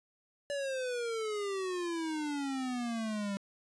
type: exponential sweep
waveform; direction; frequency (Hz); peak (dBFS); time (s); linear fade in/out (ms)
square; down; 577 to 196; -34; 0.5-3.37; 0
effects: resampled to 22050 Hz